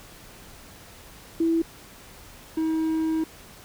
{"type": "tone pair in turn", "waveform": ["sine", "triangle"], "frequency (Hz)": [329.6, 319.3], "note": ["E4", "D#4"], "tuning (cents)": [0, 45], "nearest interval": "minor second", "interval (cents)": 55, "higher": "first", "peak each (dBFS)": [-19, -20], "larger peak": "first", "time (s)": [[1.4, 1.62], [2.57, 3.24]], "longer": "second", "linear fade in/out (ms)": 5, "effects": ["pink hiss -47 dBFS RMS until 3.64 s"]}